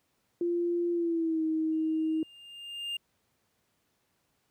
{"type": "tone with pitch glide", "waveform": "sine", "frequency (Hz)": [345.7, 317], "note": ["F4", "D#4"], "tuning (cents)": [-18, 32], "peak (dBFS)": -26, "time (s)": [0.41, 2.23], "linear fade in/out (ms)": 2, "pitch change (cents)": -150, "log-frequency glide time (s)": [0.92, 1.43]}
{"type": "tone with exponential growth", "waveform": "triangle", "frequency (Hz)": 2808, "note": "F7", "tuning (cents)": 9, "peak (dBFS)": -29, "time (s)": [1.72, 2.97], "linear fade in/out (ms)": 5, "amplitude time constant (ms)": 270}
{"effects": ["pink hiss -74 dBFS RMS until 4.5 s", "high-pass 80 Hz 12 dB/octave"]}